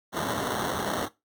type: noise with sample-and-hold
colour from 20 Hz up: violet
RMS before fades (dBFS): -29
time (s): 0.12-1.09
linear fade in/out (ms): 50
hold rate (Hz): 2450
effects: noise-tail reverb RT60 0.2 s tail -17 dB re dry + high-pass 100 Hz 12 dB/octave